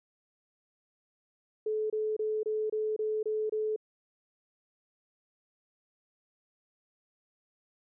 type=tone bursts; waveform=sine; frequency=431.4 Hz; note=A4; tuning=34 cents flat; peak=-28 dBFS; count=8; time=1.66-3.762 s; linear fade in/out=5 ms; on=240 ms; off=26 ms; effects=none